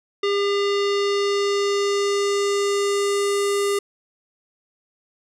square tone with low-pass filter sweep, 402.6 Hz, G4, 46 cents sharp, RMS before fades -21 dBFS, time 0.23-3.79 s, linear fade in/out 5 ms, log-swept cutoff 3900 to 10000 Hz, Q 1.7, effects none

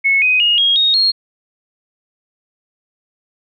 sine tone with pitch steps, 2195 / 2507 / 2863 / 3270 / 3734 / 4265 Hz, C#7 / D#7 / F7 / G#7 / A#7 / C8, -18 / +12 / +42 / -28 / +2 / +32 cents, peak -10 dBFS, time 0.04-1.12 s, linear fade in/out 20 ms, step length 180 ms, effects none

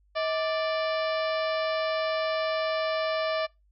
harmonic tone with a mistuned harmonic, 587.3 Hz, D5, in tune, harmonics 1 / 2 / 3 / 4 / 5 / 6 / 7 / 8 / 9, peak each -27 / -33 / -37 / -39 / -41 / -43 / -44 / -45 / -46 dBFS, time 0.15-3.47 s, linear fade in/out 20 ms, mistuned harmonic 1, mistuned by +140 cents, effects noise-tail reverb RT60 0.2 s tail -23 dB re dry + added 50 Hz sine -61 dBFS peak until 3.71 s

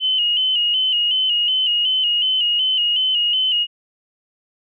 sine tone with vibrato, 2960 Hz, F#7, in tune, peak -15 dBFS, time 0-3.67 s, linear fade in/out 50 ms, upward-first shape square, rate 2.7 Hz, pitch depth 51 cents each way, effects none

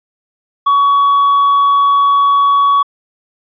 triangle tone with tanh clipping, 1125 Hz, C#6, 25 cents sharp, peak -8 dBFS, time 0.66-2.83 s, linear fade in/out 10 ms, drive 7 dB, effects resampled to 11025 Hz

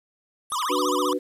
sine linear two-way sweep, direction down then up, 11260 to 880 to 7500 Hz, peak -35 dBFS, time 0.5-0.93 s, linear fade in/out 2 ms, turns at 0.64 s
square tone with vibrato, 1108 Hz, C#6, 1 cent flat, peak -25 dBFS, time 0.52-1.13 s, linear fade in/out 0 ms, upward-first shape sine, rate 15 Hz, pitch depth 230 cents each way
sine chord, B minor, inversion first, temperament equal, 293.7 / 370 / 493.9 Hz, D4 / F#4 / B4, 0 / 0 / 0 cents, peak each -27 dBFS, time 0.69-1.19 s, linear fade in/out 20 ms
effects resampled to 32000 Hz + 9-bit

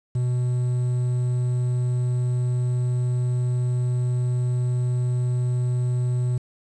triangle tone with quantisation, 123.8 Hz, B2, 5 cents sharp, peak -18 dBFS, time 0.15-6.38 s, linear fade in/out 5 ms, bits 8, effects resampled to 22050 Hz

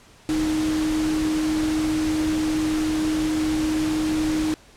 sine tone in noise, 311.1 Hz, D#4, in tune, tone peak -20 dBFS, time 0.29-4.54 s, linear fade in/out 0 ms, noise pink, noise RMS -31 dBFS, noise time 0.29-4.54 s, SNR +8 dB, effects pink hiss -51 dBFS RMS until 4.76 s + low-pass 9000 Hz 12 dB/octave

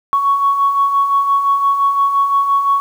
sine beating tone pair, 1108.7 / 1114.5 Hz, C#6 / C#6, 0 / +9 cents, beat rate 5.8 Hz, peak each -20 / -11 dBFS, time 0.13-2.8 s, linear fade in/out 0 ms, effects tanh soft clip ceiling -4 dBFS + 7-bit

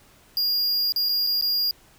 square tone with dropouts, 4831 Hz, D8, 48 cents sharp, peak -21 dBFS, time 0.37-1.71 s, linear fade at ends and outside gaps 1 ms, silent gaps 0.922-0.961 / 1.088-1.092 / 1.267-1.271 / 1.412-1.423 s, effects pink hiss -55 dBFS RMS until 1.98 s

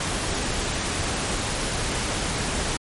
pink noise, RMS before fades -26 dBFS, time 0-2.77 s, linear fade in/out 5 ms, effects MP3 48 kbps

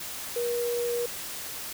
sine tone in noise, 477.8 Hz, A#4, 43 cents sharp, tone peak -26 dBFS, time 0.36-1.06 s, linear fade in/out 5 ms, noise white, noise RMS -37 dBFS, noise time 0-1.73 s, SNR +8 dB, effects none

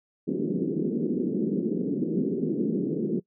pink band-pass noise, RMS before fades -27 dBFS, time 0.27-3.2 s, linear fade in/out 10 ms, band 170 to 420 Hz, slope 48 dB/octave, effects noise-tail reverb RT60 0.1 s tail -22 dB re dry

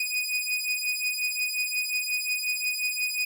sawtooth beating tone pair, 2481 / 2486.6 Hz, D#7 / D#7, -6 / -2 cents, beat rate 5.6 Hz, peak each -26 dBFS, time 0-3.25 s, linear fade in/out 5 ms, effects none

